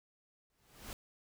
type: noise with exponential growth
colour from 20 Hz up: pink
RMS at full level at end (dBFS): -43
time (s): 0.5-0.93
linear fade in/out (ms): 1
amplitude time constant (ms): 92
effects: none